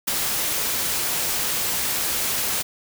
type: noise with ADSR envelope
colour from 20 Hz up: white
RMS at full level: -21 dBFS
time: 0.07-2.63 s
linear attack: 12 ms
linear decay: 12 ms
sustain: -3 dB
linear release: 18 ms
effects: none